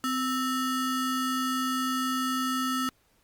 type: ring-modulated tone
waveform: square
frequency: 784 Hz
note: G5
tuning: in tune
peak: -24 dBFS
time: 0.04-2.89 s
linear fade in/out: 0 ms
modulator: 526 Hz
effects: pink hiss -67 dBFS RMS until 3.23 s + Opus 48 kbps